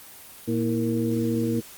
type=harmonic tone with a mistuned harmonic; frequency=116.54 Hz; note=A#2; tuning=in tune; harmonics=1 / 2 / 3 / 4; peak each=-29 / -25 / -27 / -30 dBFS; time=0.47-1.61 s; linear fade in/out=20 ms; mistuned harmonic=3; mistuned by=-120 cents; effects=white hiss -45 dBFS RMS until 1.77 s + Opus 24 kbps